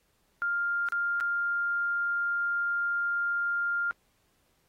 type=tone with dropouts; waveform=sine; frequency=1400 Hz; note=F6; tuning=4 cents sharp; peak=-26 dBFS; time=0.42-3.91 s; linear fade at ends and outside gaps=0 ms; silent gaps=0.887-0.922 / 1.202-1.208 s; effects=pink hiss -71 dBFS RMS until 4.68 s + AAC 48 kbps